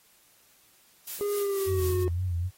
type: noise with tremolo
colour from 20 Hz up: blue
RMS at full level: -36 dBFS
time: 1.07-2.04 s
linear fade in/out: 5 ms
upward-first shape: sine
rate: 4.1 Hz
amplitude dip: 60%
type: tone with pitch glide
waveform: triangle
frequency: 409.2 to 364.6 Hz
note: G#4 to F#4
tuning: -26 to -25 cents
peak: -24 dBFS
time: 1.21-2.08 s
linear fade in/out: 0 ms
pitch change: -199 cents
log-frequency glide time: 1.36-1.94 s
type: tone with vibrato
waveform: sine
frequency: 88.8 Hz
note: F2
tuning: 29 cents sharp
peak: -26 dBFS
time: 1.66-2.51 s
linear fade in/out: 50 ms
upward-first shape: sine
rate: 3.9 Hz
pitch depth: 75 cents each way
effects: white hiss -61 dBFS RMS until 2.57 s + AAC 48 kbps